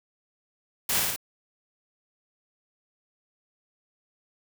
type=noise with echo; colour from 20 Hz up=white; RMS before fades=-26 dBFS; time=0.89-1 s; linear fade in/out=5 ms; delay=54 ms; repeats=3; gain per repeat=-2 dB; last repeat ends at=1.162 s; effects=none